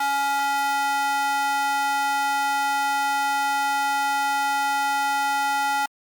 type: tone with high-pass filter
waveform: square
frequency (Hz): 280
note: C#4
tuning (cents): +18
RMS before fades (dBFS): -23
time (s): 0-5.86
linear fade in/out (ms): 5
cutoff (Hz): 1000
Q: 7.3
effects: Opus 24 kbps